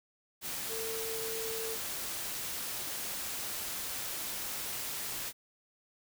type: tone in noise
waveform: sine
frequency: 450 Hz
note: A4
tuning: 39 cents sharp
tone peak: -38 dBFS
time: 0.68-1.78 s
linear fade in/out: 50 ms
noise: white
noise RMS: -38 dBFS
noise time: 0.41-5.33 s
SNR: -3 dB
effects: none